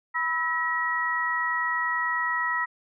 sine tone cluster, 985 / 1304 / 1914 Hz, B5 / E6 / A#6, -5 / -19 / +45 cents, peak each -30 / -30 / -26 dBFS, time 0.14-2.66 s, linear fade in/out 20 ms, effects none

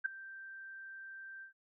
sine tone with ADSR envelope, 1568 Hz, G6, in tune, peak -27 dBFS, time 0.04-1.53 s, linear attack 18 ms, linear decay 5 ms, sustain -19 dB, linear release 110 ms, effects none

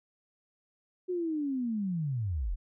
sine linear sweep, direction down, 370 to 33.39 Hz, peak -29 dBFS, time 1.08-2.56 s, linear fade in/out 20 ms, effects none

